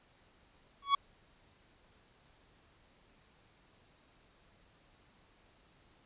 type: tone with exponential growth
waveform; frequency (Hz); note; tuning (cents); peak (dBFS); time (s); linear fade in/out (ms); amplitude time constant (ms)
45% pulse; 1119; C#6; +16; -21; 0.82-0.95; 5; 28
effects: pink hiss -66 dBFS RMS until 6.05 s + resampled to 8000 Hz